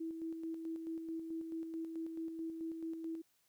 sine tone with tremolo, 326.2 Hz, E4, 18 cents flat, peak -38 dBFS, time 0-3.22 s, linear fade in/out 10 ms, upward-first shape square, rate 4.6 Hz, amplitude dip 40%, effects white hiss -75 dBFS RMS until 3.48 s

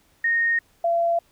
sine tone pair in turn, 1853 / 679.8 Hz, A#6 / F5, -11 / -47 cents, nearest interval octave + perfect fourth, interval 1736 cents, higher first, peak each -18 dBFS, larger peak neither, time 0.24-0.59 / 0.84-1.19 s, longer neither, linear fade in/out 5 ms, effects pink hiss -61 dBFS RMS until 1.31 s

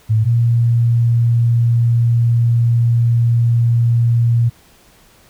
sine tone pair in turn, 110 / 117.62 Hz, A2 / A#2, 0 / +16 cents, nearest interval minor second, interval 116 cents, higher second, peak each -10 dBFS, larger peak neither, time 0.09-0.25 / 0.25-4.5 s, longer second, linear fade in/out 20 ms, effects pink hiss -49 dBFS RMS until 5.29 s

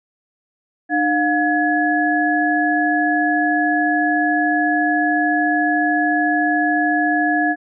sine tone cluster, 302.3 / 714 / 1691 Hz, D#4 / F5 / G#6, -50 / +38 / +31 cents, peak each -19 dBFS, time 0.89-7.56 s, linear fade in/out 50 ms, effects none

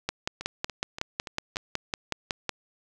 two click trains, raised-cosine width 0.2 ms, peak -19 / -10 dBFS, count 5 / 14, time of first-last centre 0.41-1.559 / 0.09-2.493 s, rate 3.48 / 5.41 Hz, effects none

